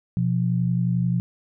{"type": "tone pair together", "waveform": "sine", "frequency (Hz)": [123.96, 175.3], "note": ["B2", "F3"], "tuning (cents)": [7, 7], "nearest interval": "tritone", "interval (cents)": 600, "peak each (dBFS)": -22, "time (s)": [0.17, 1.2], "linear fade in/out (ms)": 0, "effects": []}